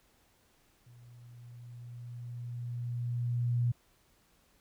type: tone with level ramp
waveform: sine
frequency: 120.5 Hz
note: B2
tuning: 42 cents flat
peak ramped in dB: -53 to -25 dBFS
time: 0.86-3.72 s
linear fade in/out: 10 ms
effects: pink hiss -68 dBFS RMS until 4.6 s